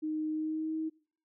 sine tone with pitch glide, 310 to 317.1 Hz, D#4 to D#4, -6 to +33 cents, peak -31 dBFS, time 0.02-0.9 s, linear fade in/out 20 ms, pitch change +39 cents, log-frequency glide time 0.3-0.76 s, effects noise-tail reverb RT60 0.5 s tail -23 dB re dry

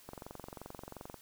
click train, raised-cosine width 1 ms, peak -30 dBFS, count 25, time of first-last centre 0.09-1.143 s, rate 22.8 Hz, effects white hiss -59 dBFS RMS until 1.21 s

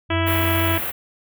sine tone with vibrato, 91.3 Hz, F#2, 23 cents flat, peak -21 dBFS, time 0.09-0.8 s, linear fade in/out 50 ms, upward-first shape square, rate 15 Hz, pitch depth 23 cents each way
harmonic tone, 329.6 Hz, E4, in tune, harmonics 1 / 2 / 3 / 4 / 5 / 6 / 7 / 8 / 9 / 10, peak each -24 / -27 / -29 / -30 / -31 / -32 / -32 / -33 / -34 / -34 dBFS, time 0.1-0.78 s, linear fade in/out 5 ms
white band-stop noise, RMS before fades -26 dBFS, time 0.26-0.92 s, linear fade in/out 20 ms, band 2700 to 12000 Hz, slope 24 dB/octave
effects none

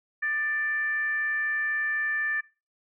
sine tone with frequency modulation, 1768 Hz, A6, 8 cents sharp, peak -25 dBFS, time 0.22-2.41 s, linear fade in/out 10 ms, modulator 565 Hz, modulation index 0.3, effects noise-tail reverb RT60 0.3 s tail -21 dB re dry

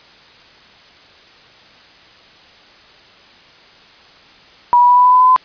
sine tone with pitch steps, 970 / 976.7 / 983.5 / 990.4 / 997.3 / 1004.2 / 1011.2 / 1018.2 Hz, B5 / B5 / B5 / B5 / B5 / B5 / B5 / C6, -31 / -20 / -7 / +5 / +17 / +29 / +41 / -47 cents, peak -6 dBFS, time 4.73-5.362 s, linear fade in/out 0 ms, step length 79 ms, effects white hiss -44 dBFS RMS until 5.44 s + resampled to 11025 Hz

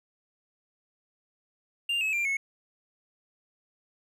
triangle tone with pitch steps, 2794 / 2577 / 2377 / 2192 Hz, F7 / E7 / D7 / C#7, 0 / -40 / +20 / -20 cents, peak -24 dBFS, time 1.89-2.37 s, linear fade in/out 5 ms, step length 120 ms, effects none

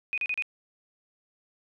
sine tone bursts, 2489 Hz, D#7, in tune, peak -26 dBFS, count 4, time 0.13-0.423 s, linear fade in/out 0 ms, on 47 ms, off 35 ms, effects none

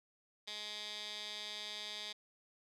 15% pulse tone with band-pass filter, 210 Hz, G#3, 19 cents sharp, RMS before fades -45 dBFS, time 0.47-2.13 s, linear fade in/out 10 ms, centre 3900 Hz, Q 3.4, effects none

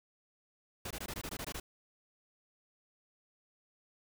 pink noise bursts, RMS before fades -41 dBFS, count 10, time 0.85-1.6 s, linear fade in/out 5 ms, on 57 ms, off 20 ms, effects none

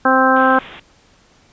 harmonic tone, 261.6 Hz, C4, in tune, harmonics 1 / 2 / 3 / 4 / 5 / 6, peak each -17 / -17 / -17 / -17 / -17 / -17 dBFS, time 0.05-0.59 s, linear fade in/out 5 ms
white low-pass noise, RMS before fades -37 dBFS, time 0.36-0.8 s, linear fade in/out 5 ms, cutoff 3500 Hz, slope 96 dB/octave
effects pink hiss -52 dBFS RMS until 1.52 s + resampled to 16000 Hz

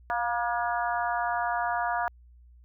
harmonic tone with a mistuned harmonic, 239.3 Hz, A#3, 46 cents sharp, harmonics 3 / 4 / 5 / 6 / 7, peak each -29 / -31 / -35 / -34 / -36 dBFS, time 0.1-2.08 s, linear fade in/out 0 ms, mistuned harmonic 3, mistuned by -29 cents, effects added 60 Hz sine -51 dBFS peak until 2.64 s

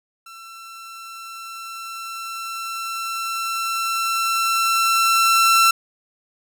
sawtooth tone with level ramp, 1345 Hz, E6, 34 cents sharp, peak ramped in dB -35 to -8 dBFS, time 0.26-5.71 s, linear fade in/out 5 ms, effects none

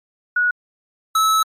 sine / square tone pair in turn, 1460 / 1300.7 Hz, F#6 / E6, -24 / -24 cents, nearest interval major second, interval 200 cents, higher first, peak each -14 dBFS, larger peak neither, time 0.36-0.51 / 1.15-1.43 s, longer second, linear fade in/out 5 ms, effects MP3 64 kbps

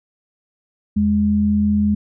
sine tone pair together, 82.41 / 207.7 Hz, E2 / G#3, 0 / 0 cents, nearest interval octave + major third, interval 1600 cents, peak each -22 / -14 dBFS, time 0.96-1.95 s, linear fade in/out 10 ms, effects none

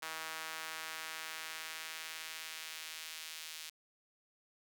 sawtooth tone with high-pass filter sweep, 159.8 Hz, D#3, 47 cents sharp, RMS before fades -45 dBFS, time 0.02-3.7 s, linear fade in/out 10 ms, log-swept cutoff 1200 to 3200 Hz, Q 0.95, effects none

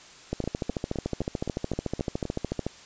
two click trains, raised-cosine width 2 ms, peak -18 / -14 dBFS, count 8 / 33, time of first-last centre 0.44-2.253 / 0.33-2.666 s, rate 3.86 / 13.7 Hz, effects white hiss -49 dBFS RMS until 2.85 s + resampled to 16000 Hz

